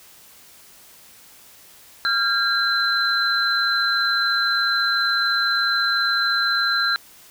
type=tone cluster; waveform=sine; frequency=1381 / 1615 / 4062 Hz; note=F6 / G#6 / B7; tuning=-20 / -49 / +48 cents; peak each=-22 dBFS; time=2.05-6.96 s; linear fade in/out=0 ms; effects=white hiss -48 dBFS RMS until 7.3 s